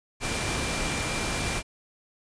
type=tone in noise; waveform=sine; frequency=2368 Hz; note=D7; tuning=14 cents sharp; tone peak=-36 dBFS; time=0.2-1.63 s; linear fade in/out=50 ms; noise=pink; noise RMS=-29 dBFS; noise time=0.2-1.63 s; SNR=-10 dB; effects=resampled to 22050 Hz